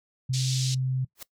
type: tone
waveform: sine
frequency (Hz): 130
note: C3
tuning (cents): -11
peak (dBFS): -24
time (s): 0.29-1.05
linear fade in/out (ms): 10
type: band-pass noise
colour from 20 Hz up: pink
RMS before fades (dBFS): -33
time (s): 0.33-0.75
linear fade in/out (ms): 10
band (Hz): 3700 to 7100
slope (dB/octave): 24
type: noise with exponential growth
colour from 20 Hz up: white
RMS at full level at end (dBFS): -34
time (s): 1.15-1.23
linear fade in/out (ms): 5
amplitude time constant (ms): 16
effects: noise-tail reverb RT60 0.1 s tail -20 dB re dry